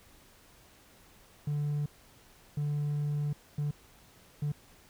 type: tone bursts at uneven times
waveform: triangle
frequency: 146.83 Hz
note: D3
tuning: in tune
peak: -26 dBFS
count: 4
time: 1.47-1.86 / 2.57-3.33 / 3.58-3.71 / 4.42-4.52 s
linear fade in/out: 5 ms
effects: tanh soft clip ceiling -23 dBFS + pink hiss -59 dBFS RMS until 4.89 s